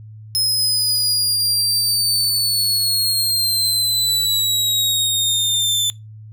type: exponential sweep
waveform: sawtooth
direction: down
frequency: 5150 to 3523 Hz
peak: -13 dBFS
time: 0.35-5.9 s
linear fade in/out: 0 ms
effects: noise-tail reverb RT60 0.2 s tail -21 dB re dry + added 108 Hz sine -35 dBFS peak until 6.32 s